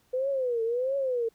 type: tone with vibrato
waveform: sine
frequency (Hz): 499.4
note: B4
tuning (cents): +19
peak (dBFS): -25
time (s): 0.13-1.29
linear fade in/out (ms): 10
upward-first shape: triangle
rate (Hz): 1.5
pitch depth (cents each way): 200
effects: pink hiss -67 dBFS RMS until 1.34 s